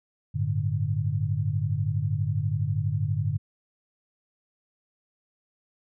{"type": "chord", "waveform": "sine", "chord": "G suspended second", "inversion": "none", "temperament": "just", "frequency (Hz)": [98, 110.25, 147], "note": ["G2", "A2", "D3"], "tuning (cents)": [0, 4, 2], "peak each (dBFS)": -28, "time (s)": [0.34, 3.38], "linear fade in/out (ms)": 20, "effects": []}